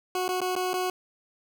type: tone with dropouts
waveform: 20% pulse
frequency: 366.9 Hz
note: F#4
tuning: 15 cents flat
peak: -21 dBFS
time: 0.15-0.9 s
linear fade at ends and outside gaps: 2 ms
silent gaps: 0.281-0.289 / 0.405-0.415 / 0.554-0.562 / 0.733-0.739 s
effects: none